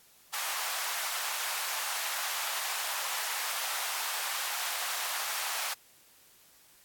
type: high-pass noise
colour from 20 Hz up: pink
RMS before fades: -34 dBFS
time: 0.33-5.74 s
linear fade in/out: 10 ms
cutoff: 800 Hz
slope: 24 dB/octave
effects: white hiss -60 dBFS RMS until 6.84 s + AAC 64 kbps